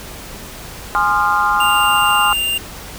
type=chord; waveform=sine; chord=F minor seventh; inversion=first; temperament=equal with one note detuned; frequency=830.6 / 1046.5 / 1220.3 / 1396.9 Hz; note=Ab5 / C6 / Eb6 / F6; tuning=0 / 0 / -34 / 0 cents; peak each=-18 dBFS; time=0.95-2.33 s; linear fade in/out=0 ms
type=tone; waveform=square; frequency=2794 Hz; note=F7; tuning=in tune; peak=-17 dBFS; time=1.6-2.58 s; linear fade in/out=5 ms
effects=added 50 Hz sine -38 dBFS peak until 2.98 s + pink hiss -33 dBFS RMS until 2.98 s